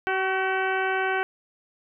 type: harmonic tone with a mistuned harmonic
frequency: 380.4 Hz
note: F#4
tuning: 48 cents sharp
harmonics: 1 / 2 / 3 / 4 / 5 / 6 / 7 / 8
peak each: -28 / -28 / -34 / -27 / -36 / -35 / -38 / -42 dBFS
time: 0.07-1.23 s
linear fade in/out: 0 ms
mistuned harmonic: 3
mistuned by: -33 cents
effects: none